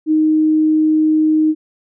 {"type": "tone", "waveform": "sine", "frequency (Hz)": 311.1, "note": "D#4", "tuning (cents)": 0, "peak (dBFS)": -10, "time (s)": [0.06, 1.55], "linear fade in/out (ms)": 50, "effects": []}